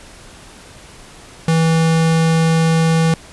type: tone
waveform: square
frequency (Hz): 162.9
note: E3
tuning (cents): -20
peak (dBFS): -12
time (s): 1.48-3.14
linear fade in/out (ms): 2
effects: pink hiss -40 dBFS RMS until 3.32 s + resampled to 24000 Hz